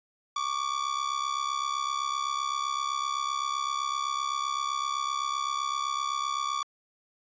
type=ring-modulated tone; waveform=45% pulse; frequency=1151 Hz; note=D6; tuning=35 cents flat; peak=-25 dBFS; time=0.36-6.63 s; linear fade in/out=0 ms; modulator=33.9 Hz; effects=resampled to 16000 Hz